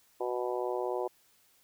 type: harmonic tone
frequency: 123.47 Hz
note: B2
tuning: in tune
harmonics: 3 / 4 / 5 / 6 / 7 / 8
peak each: -34 / -36 / -38 / -40 / -41 / -42 dBFS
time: 0.2-1.08 s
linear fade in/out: 10 ms
effects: white hiss -66 dBFS RMS until 1.63 s